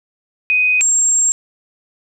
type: tone pair in turn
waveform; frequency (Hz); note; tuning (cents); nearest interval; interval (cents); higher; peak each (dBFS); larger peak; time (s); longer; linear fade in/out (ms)
sine; 2500 / 7510; D#7 / A#8; +8 / +12; octave + perfect fifth; 1904; second; -11; neither; 0.5-0.81 / 0.81-1.32; second; 0
effects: none